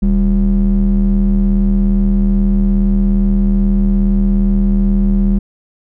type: ring-modulated tone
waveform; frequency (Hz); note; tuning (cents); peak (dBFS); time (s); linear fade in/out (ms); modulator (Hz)
triangle; 79.6; D#2; +40; -4; 0.02-5.39; 10; 118
effects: none